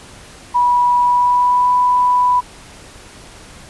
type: tone with pitch glide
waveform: sine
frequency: 976 to 990.2 Hz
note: B5 to B5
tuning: -21 to +4 cents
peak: -10 dBFS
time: 0.54-2.41 s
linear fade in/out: 20 ms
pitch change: +25 cents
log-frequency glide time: 1.02-1.7 s
effects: pink hiss -39 dBFS RMS until 3.69 s + resampled to 24000 Hz